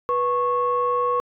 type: tone pair together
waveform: sine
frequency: 490 / 1100 Hz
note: B4 / C#6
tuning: -14 / -14 cents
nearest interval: octave + major second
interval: 1400 cents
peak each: -22 / -20 dBFS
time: 0.09-1.2 s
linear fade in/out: 0 ms
effects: tanh soft clip ceiling -12 dBFS